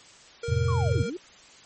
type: tone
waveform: square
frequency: 467.8 Hz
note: A#4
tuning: 6 cents sharp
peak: -31 dBFS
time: 0.43-1.1 s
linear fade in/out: 5 ms
type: chord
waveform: sine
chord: F major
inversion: none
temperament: equal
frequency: 87.31 / 110 / 130.81 Hz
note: F2 / A2 / C3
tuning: 0 / 0 / 0 cents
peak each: -26 dBFS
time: 0.48-1.04 s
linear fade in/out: 10 ms
type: linear two-way sweep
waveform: sine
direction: down then up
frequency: 1174.7 to 155.56 to 387.1 Hz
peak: -31 dBFS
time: 0.68-1.17 s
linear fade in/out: 5 ms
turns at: 1.04 s
effects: white hiss -51 dBFS RMS until 1.65 s + MP3 32 kbps

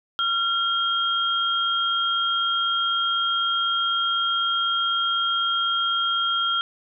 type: tone pair together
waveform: sine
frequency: 1374 / 3230 Hz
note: F6 / G#7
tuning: -29 / -49 cents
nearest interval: octave + minor third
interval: 1480 cents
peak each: -23 dBFS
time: 0.19-6.61 s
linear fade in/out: 0 ms
effects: none

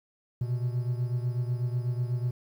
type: beating tone pair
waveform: triangle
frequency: 120.9 / 129 Hz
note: B2 / C3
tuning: -36 / -24 cents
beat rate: 8.1 Hz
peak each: -26 / -31 dBFS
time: 0.41-2.31 s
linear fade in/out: 5 ms
effects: 10-bit

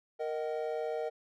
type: chord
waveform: triangle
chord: D# minor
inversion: second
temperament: equal with one note detuned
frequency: 466.2 / 622.3 / 759 Hz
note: A#4 / D#5 / F#5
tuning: 0 / 0 / +44 cents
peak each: -33 / -35 / -39 dBFS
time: 0.19-1.1 s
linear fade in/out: 20 ms
effects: none

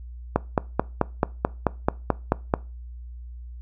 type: click train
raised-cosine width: 1 ms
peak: -4 dBFS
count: 11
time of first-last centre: 0.36-2.539 s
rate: 4.59 Hz
effects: noise-tail reverb RT60 0.3 s tail -21 dB re dry + added 60 Hz sine -36 dBFS peak until 3.61 s

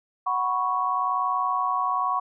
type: chord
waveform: sine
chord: F# suspended fourth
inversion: none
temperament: equal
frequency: 740 / 987.8 / 1108.7 Hz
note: F#5 / B5 / C#6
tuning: 0 / 0 / 0 cents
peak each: -29 / -28 / -24 dBFS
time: 0.26-2.2 s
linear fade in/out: 10 ms
effects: none

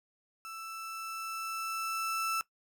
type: tone with level ramp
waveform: 35% pulse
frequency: 1324 Hz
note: E6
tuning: 7 cents sharp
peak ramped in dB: -40 to -28 dBFS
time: 0.45-2.41 s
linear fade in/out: 0 ms
effects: noise-tail reverb RT60 0.1 s tail -18 dB re dry

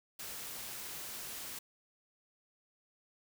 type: noise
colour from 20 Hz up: white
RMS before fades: -44 dBFS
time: 0.19-1.59 s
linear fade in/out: 5 ms
effects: none

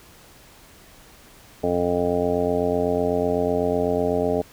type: harmonic tone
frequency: 88 Hz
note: F2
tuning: 14 cents sharp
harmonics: 1 / 2 / 3 / 4 / 5 / 6 / 7 / 8 / 9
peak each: -33 / -31 / -27 / -33 / -23 / -34 / -25 / -33 / -32 dBFS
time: 1.63-4.42 s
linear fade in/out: 10 ms
effects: pink hiss -49 dBFS RMS until 4.52 s

